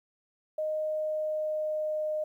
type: tone with pitch glide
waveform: sine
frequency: 619 to 614.4 Hz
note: D#5 to D#5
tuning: -9 to -22 cents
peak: -28 dBFS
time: 0.58-2.24 s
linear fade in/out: 5 ms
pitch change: -13 cents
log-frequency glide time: 0.75-2.1 s
effects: 11-bit